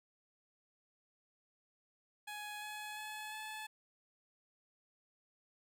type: tone with pitch steps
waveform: 15% pulse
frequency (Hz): 837 / 845.7 / 854.6 / 863.5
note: G#5 / G#5 / G#5 / A5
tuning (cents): +13 / +31 / +49 / -33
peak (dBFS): -37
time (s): 2.27-3.67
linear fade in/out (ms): 10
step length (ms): 350
effects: none